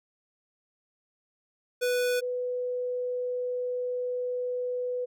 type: tone pair in turn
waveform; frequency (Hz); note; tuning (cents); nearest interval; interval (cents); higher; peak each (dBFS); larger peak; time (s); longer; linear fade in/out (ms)
square / sine; 493.9 / 496.3; B4 / B4; 0 / +8; unison; 8; second; -25 / -28; first; 1.81-2.21 / 2.21-5.06; second; 20
effects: none